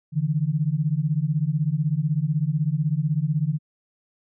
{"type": "beating tone pair", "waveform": "sine", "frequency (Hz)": [144.1, 160.1], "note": ["D3", "D#3"], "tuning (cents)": [-33, 50], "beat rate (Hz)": 16, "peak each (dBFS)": -23, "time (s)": [0.12, 3.59], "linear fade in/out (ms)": 50, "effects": []}